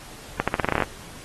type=accelerating click train; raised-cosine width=0.5 ms; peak=-6 dBFS; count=11; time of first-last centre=0.4-0.823 s; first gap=76 ms; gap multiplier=0.86; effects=pink hiss -43 dBFS RMS until 1.24 s + AAC 32 kbps